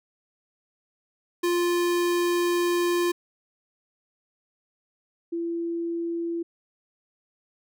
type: tone pair in turn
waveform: square / sine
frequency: 349.2 / 337.5 Hz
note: F4 / E4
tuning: 0 / +41 cents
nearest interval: minor second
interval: 59 cents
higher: first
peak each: -22 / -26 dBFS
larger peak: first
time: 1.43-3.12 / 5.32-6.43 s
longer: first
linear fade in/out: 10 ms
effects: none